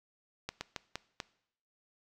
slowing click train, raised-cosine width 0.2 ms, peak -19 dBFS, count 5, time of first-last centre 0.49-1.202 s, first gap 120 ms, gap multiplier 1.27, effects noise-tail reverb RT60 0.7 s tail -20 dB re dry

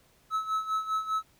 triangle tone with tremolo, 1296 Hz, E6, 30 cents flat, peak -23 dBFS, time 0.3-1.23 s, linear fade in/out 50 ms, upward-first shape sine, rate 5 Hz, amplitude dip 75%, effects pink hiss -64 dBFS RMS until 1.39 s

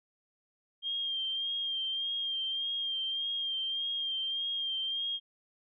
sine tone with vibrato, 3200 Hz, G7, 35 cents sharp, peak -31 dBFS, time 0.82-5.2 s, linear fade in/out 50 ms, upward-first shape sine, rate 1.7 Hz, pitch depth 33 cents each way, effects none

